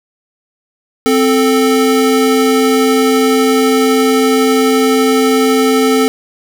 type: tone pair together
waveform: square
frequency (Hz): 261.2 / 439.3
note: C4 / A4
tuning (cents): -3 / -3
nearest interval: major sixth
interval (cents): 900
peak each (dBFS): -12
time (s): 1.06-6.08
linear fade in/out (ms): 0
effects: none